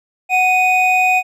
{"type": "tone pair together", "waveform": "triangle", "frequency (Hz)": [740, 2489], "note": ["F#5", "D#7"], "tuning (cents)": [0, 0], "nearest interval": "octave + major sixth", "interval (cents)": 2100, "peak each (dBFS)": -12, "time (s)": [0.29, 1.23], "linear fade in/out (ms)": 50, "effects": []}